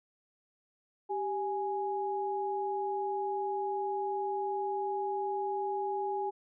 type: tone pair together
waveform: sine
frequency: 392 / 830.6 Hz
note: G4 / G#5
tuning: 0 / 0 cents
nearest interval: octave + minor second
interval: 1300 cents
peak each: -34 / -33 dBFS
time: 1.09-6.31 s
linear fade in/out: 20 ms
effects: none